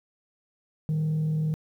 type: tone with frequency modulation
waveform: sine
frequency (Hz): 155.56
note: D#3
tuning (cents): 0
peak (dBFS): -21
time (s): 0.89-1.54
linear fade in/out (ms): 0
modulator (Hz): 40.9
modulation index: 0.21
effects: tanh soft clip ceiling -22 dBFS + 10-bit